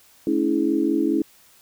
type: tone cluster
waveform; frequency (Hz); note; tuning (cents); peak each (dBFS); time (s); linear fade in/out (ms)
sine; 220.1 / 282.3 / 327 / 420.9; A3 / C#4 / E4 / G#4; +1 / +32 / -14 / +23; -28 / -22 / -21 / -28; 0.27-1.22; 2
effects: white hiss -54 dBFS RMS until 1.61 s